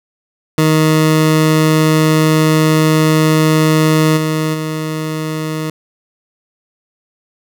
20% pulse tone with level steps, 156.6 Hz, D#3, 11 cents sharp, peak -4 / -9 / -13 dBFS, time 0.58-5.7 s, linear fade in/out 2 ms, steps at 4.16 / 4.53 s, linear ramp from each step 20 ms, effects none

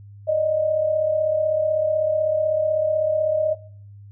sine tone pair together, 587.3 / 623.3 Hz, D5 / D#5, 0 / +3 cents, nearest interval minor second, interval 103 cents, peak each -25 / -18 dBFS, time 0.27-3.55 s, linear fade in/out 20 ms, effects noise-tail reverb RT60 0.5 s tail -18 dB re dry + added 101 Hz sine -40 dBFS peak until 4.11 s

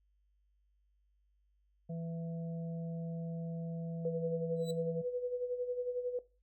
harmonic tone, 165.9 Hz, E3, 11 cents sharp, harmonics 1 / 3 / 4, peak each -38 / -48 / -50 dBFS, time 1.89-5.02 s, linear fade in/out 10 ms
sine tone with tremolo, 493.9 Hz, B4, in tune, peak -31 dBFS, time 4.05-6.19 s, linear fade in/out 2 ms, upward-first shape sine, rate 11 Hz, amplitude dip 60%
30% pulse tone with exponential growth, 3951 Hz, B7, in tune, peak -38 dBFS, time 4.56-4.71 s, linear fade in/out 5 ms, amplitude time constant 31 ms
effects noise-tail reverb RT60 0.3 s tail -18 dB re dry + added 50 Hz sine -70 dBFS peak until 6.42 s

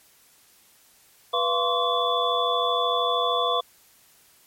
sine tone cluster, 491.6 / 687 / 1049 / 1142 / 3454 Hz, B4 / F5 / C6 / D6 / A7, -8 / -29 / +4 / -49 / -33 cents, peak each -27 dBFS, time 1.33-3.61 s, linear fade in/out 10 ms, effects white hiss -57 dBFS RMS until 4.46 s + MP3 64 kbps

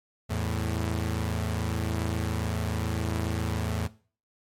sawtooth tone pair together, 82.41 / 109.59 Hz, E2 / A2, 0 / -6 cents, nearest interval perfect fourth, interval 494 cents, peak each -26 dBFS, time 0.29-3.88 s, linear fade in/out 20 ms, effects noise-tail reverb RT60 0.4 s tail -18 dB re dry + MP3 64 kbps

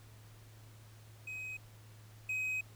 triangle tone pair in turn, 2527 / 2527 Hz, D#7 / D#7, +26 / +26 cents, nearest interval unison, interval 0 cents, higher neither, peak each -39 / -32 dBFS, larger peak second, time 1.27-1.57 / 2.29-2.61 s, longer second, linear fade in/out 5 ms, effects added 108 Hz sine -54 dBFS peak until 2.75 s + pink hiss -62 dBFS RMS until 2.75 s

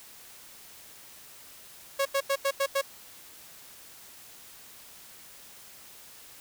sawtooth tone bursts, 551 Hz, C#5, 11 cents flat, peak -20 dBFS, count 6, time 1.99-2.815 s, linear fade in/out 10 ms, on 65 ms, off 87 ms, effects white hiss -50 dBFS RMS until 6.4 s

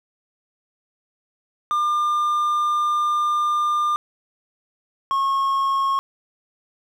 triangle tone pair in turn, 1200 / 1089.4 Hz, D6 / C#6, +37 / -30 cents, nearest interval major second, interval 167 cents, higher first, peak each -16 dBFS, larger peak neither, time 1.71-3.96 / 5.11-5.99 s, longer first, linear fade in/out 0 ms, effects none

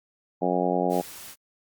harmonic tone, 90 Hz, F#2, 47 cents flat, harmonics 2 / 3 / 4 / 5 / 6 / 7 / 8 / 9, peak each -30 / -30 / -30 / -30 / -30 / -30 / -30 / -30 dBFS, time 0.41-1.02 s, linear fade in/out 20 ms
white noise, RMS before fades -42 dBFS, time 0.89-1.36 s, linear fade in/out 50 ms
effects Opus 48 kbps

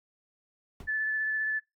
brown noise with exponential decay, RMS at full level -35 dBFS, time 0.8-0.93 s, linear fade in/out 2 ms, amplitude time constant 28 ms
sine tone with vibrato, 1741 Hz, A6, 19 cents flat, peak -27 dBFS, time 0.87-1.6 s, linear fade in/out 20 ms, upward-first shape square, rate 15 Hz, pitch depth 9 cents each way
effects noise-tail reverb RT60 0.2 s tail -22 dB re dry

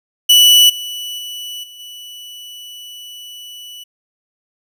40% pulse tone with level steps, 2960 Hz, F#7, in tune, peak -5 / -23 / -25 / -35 / -31 dBFS, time 0.29-3.84 s, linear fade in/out 10 ms, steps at 0.69 / 1.18 / 1.63 / 1.79 s, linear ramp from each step 10 ms, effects none

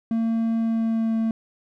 triangle tone with pitch glide, 227 to 224.3 Hz, A#3 to A3, -46 to +34 cents, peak -18 dBFS, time 0.11-1.31 s, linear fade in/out 2 ms, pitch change -20 cents, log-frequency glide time 0.58-1.15 s, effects none

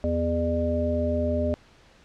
harmonic tone with a mistuned harmonic, 82.4 Hz, E2, in tune, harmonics 1 / 3 / 5 / 7, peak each -27 / -28 / -33 / -26 dBFS, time 0.04-1.54 s, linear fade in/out 0 ms, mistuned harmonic 7, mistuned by +70 cents, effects pink hiss -55 dBFS RMS until 2.04 s + low-pass 5000 Hz 12 dB/octave

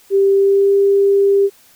sine tone with pitch glide, 393.1 to 397.4 Hz, G4 to G4, +5 to +24 cents, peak -9 dBFS, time 0.1-1.5 s, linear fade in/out 50 ms, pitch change +19 cents, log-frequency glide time 0.33-0.72 s, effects white hiss -49 dBFS RMS until 1.75 s

